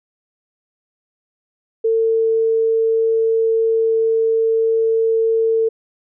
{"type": "tone", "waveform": "sine", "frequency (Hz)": 449.7, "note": "A4", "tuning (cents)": 38, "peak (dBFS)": -13, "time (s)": [1.84, 5.69], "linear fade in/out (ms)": 10, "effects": []}